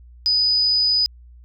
sine tone, 4978 Hz, D#8, in tune, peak -15 dBFS, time 0.26-1.06 s, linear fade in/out 0 ms, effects added 60 Hz sine -42 dBFS peak until 1.44 s

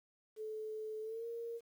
sine tone with pitch glide, 433.8 to 464.9 Hz, A4 to A#4, -25 to -5 cents, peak -40 dBFS, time 0.36-1.61 s, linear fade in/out 50 ms, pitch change +120 cents, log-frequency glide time 1.02-1.26 s, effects 11-bit

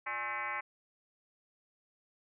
sine tone with frequency modulation, 1554 Hz, G6, 16 cents flat, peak -34 dBFS, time 0.06-0.61 s, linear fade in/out 10 ms, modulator 240 Hz, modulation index 3.1, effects none

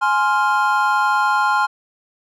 triangle chord, F minor, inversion first, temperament just, 838.1 / 1047.7 / 1396.9 Hz, Ab5 / C6 / F6, +16 / +2 / 0 cents, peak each -17 dBFS, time 0.01-1.67 s, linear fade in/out 20 ms, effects none

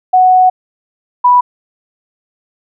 sine tone pair in turn, 740 / 984.6 Hz, F#5 / B5, 0 / -6 cents, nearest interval perfect fourth, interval 494 cents, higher second, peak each -4 dBFS, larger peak neither, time 0.13-0.5 / 1.24-1.41 s, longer first, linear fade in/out 10 ms, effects none

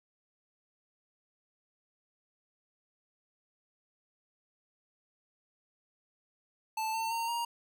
square tone with pitch steps, 880 / 899.5 / 919.5 / 939.9 Hz, A5 / A5 / A#5 / A#5, 0 / +38 / -24 / +14 cents, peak -32 dBFS, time 6.77-7.45 s, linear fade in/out 5 ms, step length 170 ms, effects none

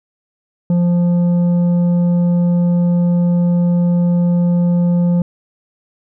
sine tone with tanh clipping, 174.61 Hz, F3, in tune, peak -12 dBFS, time 0.7-5.22 s, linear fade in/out 2 ms, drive 7 dB, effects none

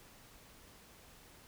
silence, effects pink hiss -59 dBFS RMS until 1.47 s

